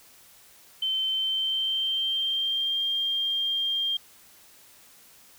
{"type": "tone with pitch glide", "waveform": "sine", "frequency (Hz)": [3089, 3198], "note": ["G7", "G7"], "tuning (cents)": [-26, 34], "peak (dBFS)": -24, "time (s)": [0.82, 3.97], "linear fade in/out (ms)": 5, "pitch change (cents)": 60, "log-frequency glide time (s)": [1.1, 2.82], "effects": ["white hiss -54 dBFS RMS until 5.38 s"]}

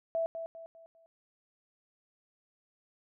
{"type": "tone with echo", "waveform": "sine", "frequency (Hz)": 659.3, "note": "E5", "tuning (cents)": 0, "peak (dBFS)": -28, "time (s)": [0.15, 0.26], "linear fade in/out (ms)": 0, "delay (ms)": 200, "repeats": 4, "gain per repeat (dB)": -8, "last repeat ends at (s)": 1.06, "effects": []}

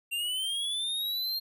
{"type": "linear sweep", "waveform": "square", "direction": "up", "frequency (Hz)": [2747, 4228], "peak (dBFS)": -30, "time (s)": [0.11, 1.4], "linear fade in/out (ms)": 20, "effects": []}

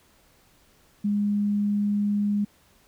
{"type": "tone", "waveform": "sine", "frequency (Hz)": 205.3, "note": "G#3", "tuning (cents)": -20, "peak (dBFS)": -21, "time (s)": [1.04, 2.45], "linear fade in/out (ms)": 10, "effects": ["pink hiss -60 dBFS RMS until 2.87 s"]}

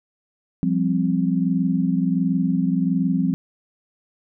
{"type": "chord", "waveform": "sine", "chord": "F suspended second", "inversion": "none", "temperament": "equal", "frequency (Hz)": [174.61, 196, 261.6], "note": ["F3", "G3", "C4"], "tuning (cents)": [0, 0, 0], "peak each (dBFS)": [-21, -23, -22], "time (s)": [0.63, 3.34], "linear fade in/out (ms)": 0, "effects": []}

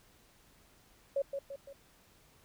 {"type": "tone with echo", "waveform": "sine", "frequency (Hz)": 554.4, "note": "C#5", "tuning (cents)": 0, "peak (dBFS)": -28, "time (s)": [1.16, 1.22], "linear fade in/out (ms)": 5, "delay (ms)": 170, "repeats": 3, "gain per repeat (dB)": -6, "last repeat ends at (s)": 1.73, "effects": ["pink hiss -64 dBFS RMS until 2.44 s"]}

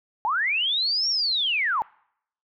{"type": "linear two-way sweep", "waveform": "sine", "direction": "up then down", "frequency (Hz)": [805, 5630, 805], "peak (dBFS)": -21, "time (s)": [0.25, 1.82], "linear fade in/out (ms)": 0, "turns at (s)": 1.09, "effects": ["noise-tail reverb RT60 0.7 s tail -26 dB re dry"]}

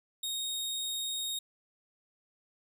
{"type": "tone", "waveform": "sawtooth", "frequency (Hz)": 3729, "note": "A#7", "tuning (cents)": 0, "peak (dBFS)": -30, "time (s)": [0.23, 1.39], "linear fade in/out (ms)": 5, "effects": []}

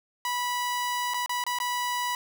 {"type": "tone with dropouts", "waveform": "sawtooth", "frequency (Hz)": 981, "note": "B5", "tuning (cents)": -12, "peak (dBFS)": -23, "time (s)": [0.25, 2.15], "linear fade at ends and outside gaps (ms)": 1, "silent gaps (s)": [[1.137, 1.143], [1.261, 1.294], [1.439, 1.465], [1.587, 1.601]], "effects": []}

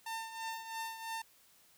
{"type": "tone with tremolo", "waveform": "sawtooth", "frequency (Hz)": 901, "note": "A5", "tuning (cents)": 41, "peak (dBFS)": -33, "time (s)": [0.06, 1.22], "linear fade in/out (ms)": 5, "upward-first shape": "triangle", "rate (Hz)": 3, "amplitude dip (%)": 70, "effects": ["white hiss -65 dBFS RMS until 1.77 s"]}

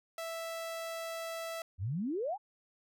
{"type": "tone", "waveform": "sawtooth", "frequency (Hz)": 659.3, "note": "E5", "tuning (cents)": 0, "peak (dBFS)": -34, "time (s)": [0.18, 1.62], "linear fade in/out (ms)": 2}
{"type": "exponential sweep", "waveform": "sine", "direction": "up", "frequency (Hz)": [82.41, 880], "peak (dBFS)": -32, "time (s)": [1.78, 2.38], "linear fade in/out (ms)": 50}
{"effects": []}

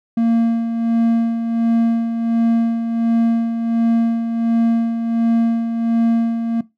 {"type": "tone with tremolo", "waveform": "triangle", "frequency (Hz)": 230, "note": "A#3", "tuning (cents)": -23, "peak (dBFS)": -9, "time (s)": [0.17, 6.61], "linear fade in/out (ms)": 5, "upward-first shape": "sine", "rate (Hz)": 1.4, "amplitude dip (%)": 55, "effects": ["noise-tail reverb RT60 0.2 s tail -19 dB re dry"]}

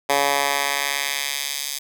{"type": "tone with high-pass filter sweep", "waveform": "10% pulse", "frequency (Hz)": 141.1, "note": "C#3", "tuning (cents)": 31, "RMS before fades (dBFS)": -23, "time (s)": [0.09, 1.79], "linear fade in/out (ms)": 10, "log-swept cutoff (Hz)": [620, 4800], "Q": 0.86, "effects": []}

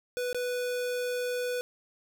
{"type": "tone with dropouts", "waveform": "square", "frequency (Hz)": 493.9, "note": "B4", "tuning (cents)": 0, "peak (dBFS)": -30, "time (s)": [0.17, 1.61], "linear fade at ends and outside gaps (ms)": 0, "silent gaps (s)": [0.329, 0.346], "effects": []}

